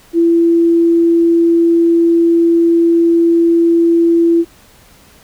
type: tone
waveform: sine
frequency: 336.3 Hz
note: E4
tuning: 35 cents sharp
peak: -7 dBFS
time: 0.13-4.45 s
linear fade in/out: 50 ms
effects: pink hiss -45 dBFS RMS until 5.23 s